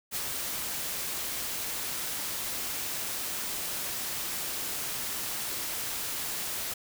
white noise with ADSR envelope, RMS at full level -32 dBFS, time 0.11-6.74 s, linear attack 41 ms, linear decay 63 ms, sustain -2 dB, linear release 8 ms, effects none

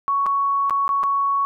sine tone with dropouts, 1114 Hz, C#6, 8 cents sharp, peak -17 dBFS, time 0.08-1.45 s, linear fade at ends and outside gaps 0 ms, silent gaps 0.26-0.265 / 0.697-0.707 / 0.879-0.891 / 1.032-1.037 s, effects none

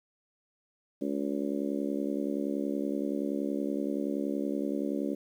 harmonic tone, 70.6 Hz, C#2, 32 cents sharp, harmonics 3 / 4 / 5 / 6 / 7 / 8, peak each -35 / -32 / -36 / -42 / -41 / -40 dBFS, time 1.01-5.15 s, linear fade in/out 10 ms, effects 10-bit

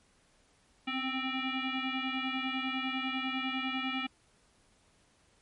sine tone with frequency modulation, 1310 Hz, E6, 11 cents flat, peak -31 dBFS, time 0.87-4.07 s, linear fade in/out 10 ms, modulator 526 Hz, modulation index 3.3, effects pink hiss -67 dBFS RMS until 5.41 s + MP3 48 kbps

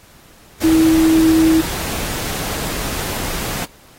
sine tone in noise, 321.5 Hz, E4, 43 cents flat, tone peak -9 dBFS, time 0.63-1.62 s, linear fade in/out 20 ms, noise pink, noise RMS -24 dBFS, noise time 0.6-3.66 s, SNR +12 dB, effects pink hiss -47 dBFS RMS until 3.98 s + AAC 48 kbps

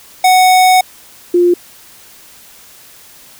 square / sine tone pair in turn, 741 / 351.6 Hz, F#5 / F4, +2 / +12 cents, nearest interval octave + minor second, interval 1290 cents, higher first, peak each -6 dBFS, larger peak neither, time 0.24-0.81 / 1.34-1.54 s, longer first, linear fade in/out 5 ms, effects white hiss -40 dBFS RMS until 3.39 s

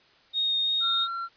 sine tone with vibrato, 3709 Hz, A#7, 9 cents flat, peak -23 dBFS, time 0.33-1.08 s, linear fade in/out 50 ms, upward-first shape sine, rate 3 Hz, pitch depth 8 cents each way
triangle tone, 1365 Hz, F6, 40 cents flat, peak -28 dBFS, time 0.8-1.29 s, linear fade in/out 50 ms
effects white hiss -59 dBFS RMS until 1.36 s + resampled to 11025 Hz

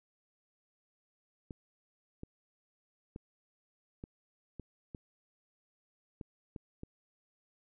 clicks, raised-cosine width 3 ms, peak -30 dBFS, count 9, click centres 1.508 / 2.234 / 3.161 / 4.039 / 4.597 / 4.948 / 6.212 / 6.562 / 6.834 s, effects none

